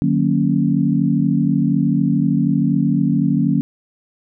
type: chord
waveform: sine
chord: D# minor seventh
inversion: none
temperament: equal with one note detuned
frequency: 151.92 / 185 / 233.1 / 277.2 Hz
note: D#3 / F#3 / A#3 / C#4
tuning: -41 / 0 / 0 / 0 cents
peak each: -19 dBFS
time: 0.02-3.61 s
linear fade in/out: 0 ms
effects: none

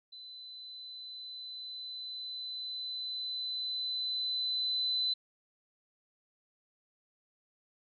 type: tone with level ramp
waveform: sine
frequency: 4019 Hz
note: B7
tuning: 30 cents sharp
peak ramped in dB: -46 to -28 dBFS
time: 0.12-5.14 s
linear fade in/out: 10 ms
effects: none

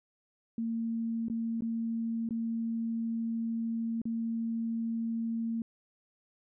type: tone with dropouts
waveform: sine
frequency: 228.3 Hz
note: A#3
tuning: 36 cents flat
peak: -30 dBFS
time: 0.58-5.62 s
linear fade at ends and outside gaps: 2 ms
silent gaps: 1.284-1.299 / 1.608-1.621 / 2.29-2.307 / 4.017-4.054 s
effects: none

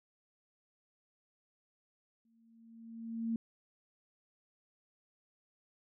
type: tone with exponential growth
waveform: sine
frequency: 228 Hz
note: A#3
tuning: 38 cents flat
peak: -30 dBFS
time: 2.25-3.36 s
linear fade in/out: 2 ms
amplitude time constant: 240 ms
effects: none

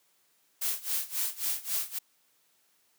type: noise with tremolo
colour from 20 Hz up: blue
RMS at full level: -29 dBFS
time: 0.61-1.99 s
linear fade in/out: 10 ms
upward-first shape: sine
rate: 3.7 Hz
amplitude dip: 90%
effects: white hiss -69 dBFS RMS until 2.98 s + high-pass 150 Hz 12 dB/octave

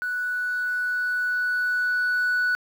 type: tone with level ramp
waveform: sine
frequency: 1480 Hz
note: F#6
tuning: in tune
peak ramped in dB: -24 to -17 dBFS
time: 0.02-2.55 s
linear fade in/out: 0 ms
effects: tanh soft clip ceiling -19 dBFS + 8-bit

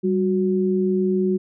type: tone pair together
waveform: sine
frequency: 194.44 / 367.7 Hz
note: G3 / F#4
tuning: -14 / -11 cents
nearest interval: major seventh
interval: 1103 cents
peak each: -20 dBFS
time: 0.03-1.38 s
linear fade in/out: 20 ms
effects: none

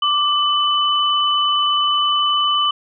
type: tone pair together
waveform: sine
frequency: 1174.7 / 3003 Hz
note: D6 / F#7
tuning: 0 / +25 cents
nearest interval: octave + major third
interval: 1625 cents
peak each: -17 dBFS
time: 0.02-2.71 s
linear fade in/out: 5 ms
effects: none

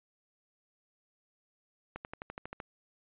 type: accelerating click train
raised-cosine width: 0.5 ms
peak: -25 dBFS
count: 9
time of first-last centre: 1.96-2.602 s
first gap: 89 ms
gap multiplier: 0.97
effects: resampled to 8000 Hz

